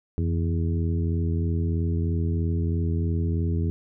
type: harmonic tone with a mistuned harmonic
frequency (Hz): 83.1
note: E2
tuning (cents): +15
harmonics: 1 / 2 / 3 / 4 / 5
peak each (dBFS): -23 / -29 / -33 / -35 / -37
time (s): 0.18-3.7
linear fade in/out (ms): 0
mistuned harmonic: 1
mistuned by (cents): +89
effects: none